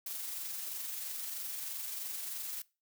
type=noise with amplitude modulation; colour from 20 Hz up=blue; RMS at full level=-39 dBFS; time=0.06-2.62 s; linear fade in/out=5 ms; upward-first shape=sine; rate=23.1 Hz; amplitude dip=30%; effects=noise-tail reverb RT60 0.3 s tail -22 dB re dry